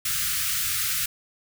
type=band-stop noise; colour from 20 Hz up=white; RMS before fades=-26 dBFS; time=0.05-1.06 s; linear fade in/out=5 ms; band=170 to 1200 Hz; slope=96 dB/octave; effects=none